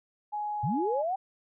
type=tone; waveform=sine; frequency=837 Hz; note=G#5; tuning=13 cents sharp; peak=-30 dBFS; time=0.32-1.03 s; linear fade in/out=20 ms
type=linear sweep; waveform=sine; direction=up; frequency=105.7 to 789 Hz; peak=-27 dBFS; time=0.63-1.16 s; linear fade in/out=10 ms
effects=none